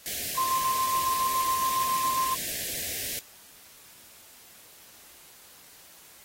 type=band-stop noise; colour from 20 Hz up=white; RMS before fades=-33 dBFS; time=0.06-3.19 s; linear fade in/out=0 ms; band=730 to 1600 Hz; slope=96 dB/octave
type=tone with tremolo; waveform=sine; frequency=1046.5 Hz; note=C6; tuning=in tune; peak=-23 dBFS; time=0.37-2.35 s; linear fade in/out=10 ms; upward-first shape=square; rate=7.2 Hz; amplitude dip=35%
effects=white hiss -52 dBFS RMS until 6.24 s + AAC 48 kbps